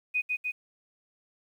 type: tone with echo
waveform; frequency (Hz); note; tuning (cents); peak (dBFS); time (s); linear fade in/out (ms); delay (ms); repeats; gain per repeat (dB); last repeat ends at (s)
sine; 2489; D#7; 0; -24; 0.14-0.22; 20; 150; 2; -2; 0.52
effects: 10-bit